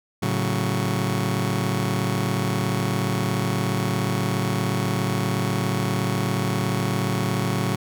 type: chord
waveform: sawtooth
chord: F# minor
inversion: first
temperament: just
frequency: 111 / 138.75 / 185 Hz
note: A2 / C#3 / F#3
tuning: +16 / +2 / 0 cents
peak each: -22 dBFS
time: 0.22-7.76 s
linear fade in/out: 10 ms
effects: none